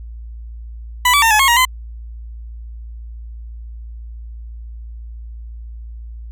20% pulse tone with pitch steps, 991 / 1150 / 907 / 852 / 1085 / 947 / 1023 Hz, B5 / D6 / A#5 / G#5 / C#6 / A#5 / C6, +6 / -37 / -48 / +44 / -37 / +27 / -39 cents, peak -5 dBFS, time 1.05-1.652 s, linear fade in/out 5 ms, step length 86 ms, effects added 57 Hz sine -29 dBFS peak until 6.31 s

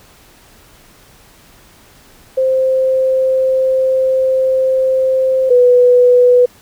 sine tone pair in turn, 523.3 / 493.9 Hz, C5 / B4, 0 / 0 cents, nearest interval minor second, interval 100 cents, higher first, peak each -10 / -5 dBFS, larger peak second, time 2.37-5.5 / 5.5-6.46 s, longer first, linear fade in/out 10 ms, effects pink hiss -45 dBFS RMS until 6.61 s

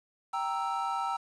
triangle chord, E diminished, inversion first, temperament equal, 784 / 932.3 / 1318.5 Hz, G5 / Bb5 / E6, 0 / 0 / 0 cents, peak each -32 dBFS, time 0.33-1.17 s, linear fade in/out 10 ms, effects resampled to 22050 Hz + 9-bit

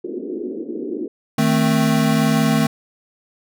white band-pass noise, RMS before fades -27 dBFS, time 0.04-1.08 s, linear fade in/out 5 ms, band 240 to 410 Hz, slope 48 dB/octave
square chord, A diminished, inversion second, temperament equal, 155.56 / 220 / 261.6 Hz, Eb3 / A3 / C4, 0 / 0 / 0 cents, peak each -20 / -18 / -21 dBFS, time 1.38-2.67 s, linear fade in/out 5 ms
effects none

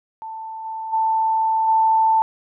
sine tone with level steps, 887 Hz, A5, 14 cents sharp, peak -29 / -26 / -16 / -13 dBFS, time 0.22-2.22 s, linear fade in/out 0 ms, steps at 0.64 / 0.92 / 1.67 s, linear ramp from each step 20 ms, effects none

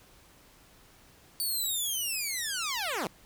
10% pulse linear sweep, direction down, 4577 to 146.83 Hz, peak -22 dBFS, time 1.4-3.07 s, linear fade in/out 0 ms, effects pink hiss -58 dBFS RMS until 3.25 s

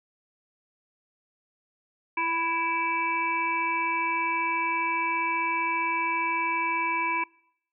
harmonic tone with a mistuned harmonic, 330.5 Hz, E4, 5 cents sharp, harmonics 1 / 3 / 5 / 7 / 8, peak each -37 / -27 / -39 / -28 / -37 dBFS, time 2.17-7.24 s, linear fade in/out 5 ms, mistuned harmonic 1, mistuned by +22 cents, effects noise-tail reverb RT60 0.7 s tail -25 dB re dry

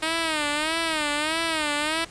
5% pulse tone with vibrato, 311.1 Hz, D#4, in tune, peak -12 dBFS, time 0.02-2.05 s, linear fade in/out 10 ms, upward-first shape sine, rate 1.6 Hz, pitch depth 110 cents each way, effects pink hiss -46 dBFS RMS until 2.1 s + resampled to 22050 Hz

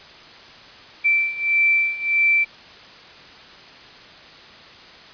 sine beating tone pair, 2336 / 2337.6 Hz, D7 / D7, -10 / -9 cents, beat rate 1.6 Hz, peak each -21 / -18 dBFS, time 1.04-2.45 s, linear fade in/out 20 ms, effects white hiss -43 dBFS RMS until 5.13 s + resampled to 11025 Hz

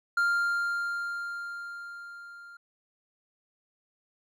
triangle tone with level ramp, 1396.9 Hz, F6, in tune, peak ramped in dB -20 to -44 dBFS, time 0.17-2.57 s, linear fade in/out 5 ms, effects none

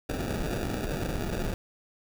pink noise with sample-and-hold, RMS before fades -31 dBFS, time 0.09-1.54 s, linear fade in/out 2 ms, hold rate 1050 Hz, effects none

